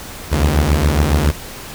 sawtooth beating tone pair, 70 / 77.2 Hz, C#2 / D#2, +18 / -13 cents, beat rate 7.2 Hz, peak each -11 dBFS, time 0.31-1.32 s, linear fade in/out 20 ms, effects pink hiss -32 dBFS RMS until 1.74 s

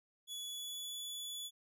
sawtooth tone with pitch glide, 3402 to 3432 Hz, G#7 to A7, +41 to -44 cents, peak -39 dBFS, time 0.27-1.51 s, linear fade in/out 50 ms, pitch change +15 cents, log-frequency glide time 0.44-1 s, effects none

